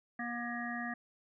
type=harmonic tone with a mistuned harmonic; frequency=239 Hz; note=A#3; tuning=43 cents sharp; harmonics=1 / 3 / 5 / 7 / 8; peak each=-40 / -43 / -47 / -43 / -42 dBFS; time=0.19-0.94 s; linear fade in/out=5 ms; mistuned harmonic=8; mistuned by=-25 cents; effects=none